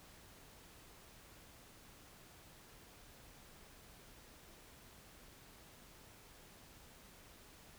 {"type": "silence", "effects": ["pink hiss -60 dBFS RMS until 7.78 s"]}